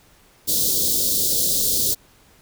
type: band-stop noise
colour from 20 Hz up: white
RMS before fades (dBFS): -20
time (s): 0.47-1.95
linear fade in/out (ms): 20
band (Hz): 550 to 3600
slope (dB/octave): 48
effects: pink hiss -54 dBFS RMS until 2.41 s